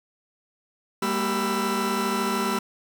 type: tone cluster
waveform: 40% pulse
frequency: 200.7 / 233.3 / 386.9 / 990 / 1335 Hz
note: G3 / A#3 / G4 / B5 / E6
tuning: +41 / +2 / -23 / +4 / +22 cents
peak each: -29 dBFS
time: 1.02-2.59 s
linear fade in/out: 5 ms
effects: none